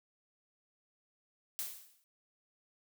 blue noise with exponential decay, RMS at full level -36 dBFS, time 1.59-2.04 s, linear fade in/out 0 ms, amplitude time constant 97 ms, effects none

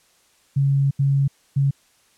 sine tone bursts at uneven times, 138.59 Hz, C#3, in tune, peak -15 dBFS, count 3, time 0.56-0.91 / 0.99-1.28 / 1.56-1.71 s, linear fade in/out 10 ms, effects white hiss -59 dBFS RMS until 2.17 s + low-pass 10000 Hz 12 dB/octave

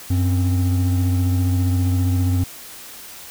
triangle tone pair together, 92.81 / 263.5 Hz, F#2 / C4, +6 / +12 cents, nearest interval octave + tritone, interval 1806 cents, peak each -14 / -22 dBFS, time 0.1-2.44 s, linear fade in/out 5 ms, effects white hiss -38 dBFS RMS until 3.3 s

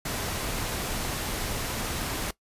pink noise, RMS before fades -31 dBFS, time 0.05-2.31 s, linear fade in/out 5 ms, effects noise-tail reverb RT60 0.1 s tail -19 dB re dry + resampled to 32000 Hz

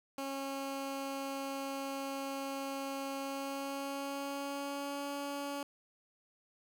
15% pulse tone with pitch glide, 273.5 to 283.1 Hz, C#4 to C#4, -23 to +37 cents, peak -31 dBFS, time 0.18-5.63 s, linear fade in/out 2 ms, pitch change +60 cents, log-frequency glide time 3.19-5.08 s, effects none

